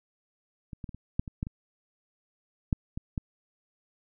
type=clicks; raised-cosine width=5 ms; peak=-27 / -25 / -28 / -30 / -13 / -26 / -17 / -25 / -12 / -22 / -18 dBFS; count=11; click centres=0.732 / 0.842 / 0.892 / 0.946 / 1.195 / 1.278 / 1.429 / 1.469 / 2.728 / 2.975 / 3.178 s; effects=none